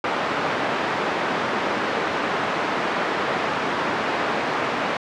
white band-pass noise, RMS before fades -24 dBFS, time 0.04-4.97 s, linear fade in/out 2 ms, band 200 to 1400 Hz, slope 12 dB/octave, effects low-pass 6000 Hz 12 dB/octave

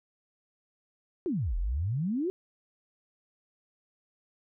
sine exponential two-way sweep, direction down then up, 392 to 38.89 to 392 Hz, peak -27 dBFS, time 1.26-2.3 s, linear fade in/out 0 ms, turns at 1.57 s, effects none

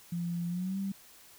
sine tone with pitch glide, 172.2 to 195.53 Hz, F3 to G3, -24 to -4 cents, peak -31 dBFS, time 0.12-0.92 s, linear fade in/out 5 ms, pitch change +220 cents, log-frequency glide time 0.48-0.78 s, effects white hiss -56 dBFS RMS until 1.38 s

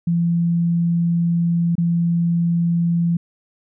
sine tone with dropouts, 170 Hz, F3, 46 cents flat, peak -15 dBFS, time 0.07-3.17 s, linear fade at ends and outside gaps 5 ms, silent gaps 1.754-1.78 s, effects none

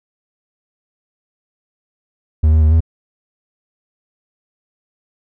triangle tone with pitch steps, 77.5 / 78.8 / 77.3 / 81.2 Hz, D#2 / D#2 / D#2 / E2, -6 / +23 / -11 / -26 cents, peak -6 dBFS, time 2.43-2.806 s, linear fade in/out 10 ms, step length 94 ms, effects none

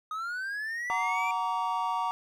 triangle linear sweep, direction up, 1244.5 to 2369 Hz, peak -30 dBFS, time 0.11-1.31 s, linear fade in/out 2 ms
triangle chord, Gb augmented, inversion none, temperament equal with one note detuned, 740 / 932.3 / 1147.2 Hz, Gb5 / Bb5 / D6, 0 / 0 / -41 cents, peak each -32 / -28 / -31 dBFS, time 0.9-2.11 s, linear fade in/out 0 ms
effects none

